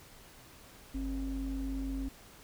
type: ring-modulated tone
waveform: triangle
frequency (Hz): 110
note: A2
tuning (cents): 0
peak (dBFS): -27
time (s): 0.94-2.09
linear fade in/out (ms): 10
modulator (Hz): 159
effects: tanh soft clip ceiling -27 dBFS + pink hiss -55 dBFS RMS until 2.43 s